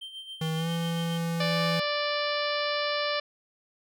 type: tone with tremolo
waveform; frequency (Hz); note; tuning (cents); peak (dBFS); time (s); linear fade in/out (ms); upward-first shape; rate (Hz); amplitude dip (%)
triangle; 3136; G7; 0; -35; 0.01-1.18; 10; sine; 7.3; 60
type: tone with pitch glide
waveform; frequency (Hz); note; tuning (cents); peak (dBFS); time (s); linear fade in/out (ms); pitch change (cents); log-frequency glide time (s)
square; 160 to 167.37; D#3 to E3; +49 to +27; -28; 0.41-1.8; 5; +78; 0.56-0.69
type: harmonic tone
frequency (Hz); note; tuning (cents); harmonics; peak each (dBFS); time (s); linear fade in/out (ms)
587.3; D5; 0; 1 / 2 / 3 / 4 / 5 / 6 / 7 / 8 / 9; -30 / -33 / -35 / -36 / -37 / -38 / -38 / -39 / -40; 1.4-3.2; 5
effects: none